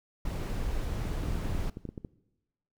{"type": "noise", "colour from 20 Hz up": "brown", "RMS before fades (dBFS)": -32, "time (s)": [0.25, 1.7], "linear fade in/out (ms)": 5}
{"type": "clicks", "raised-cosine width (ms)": 3, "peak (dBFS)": -25, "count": 12, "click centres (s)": [1.054, 1.115, 1.236, 1.285, 1.355, 1.457, 1.55, 1.771, 1.853, 1.89, 1.978, 2.048]}
{"effects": ["noise-tail reverb RT60 1.0 s tail -20 dB re dry"]}